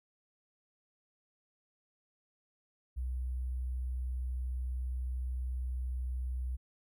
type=tone with sample-and-hold; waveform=sine; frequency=62.9 Hz; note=B1; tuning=32 cents sharp; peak=-33 dBFS; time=2.96-6.57 s; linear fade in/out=20 ms; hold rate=11025 Hz; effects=none